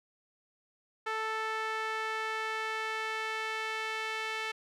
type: tone with band-pass filter sweep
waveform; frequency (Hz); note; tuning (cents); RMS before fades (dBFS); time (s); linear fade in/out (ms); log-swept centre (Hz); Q
sawtooth; 440; A4; 0; -35; 1.06-4.52; 10; 1500 to 2300; 1.4
effects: none